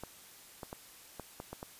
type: clicks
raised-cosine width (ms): 1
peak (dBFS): -27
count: 7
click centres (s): 0.036 / 0.632 / 0.729 / 1.197 / 1.401 / 1.53 / 1.629
effects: white hiss -55 dBFS RMS until 1.79 s + resampled to 32000 Hz